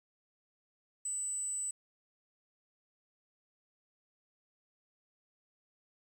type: tone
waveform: sine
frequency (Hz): 8000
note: B8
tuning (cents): +21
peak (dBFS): -34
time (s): 1.05-1.71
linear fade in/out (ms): 5
effects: 10-bit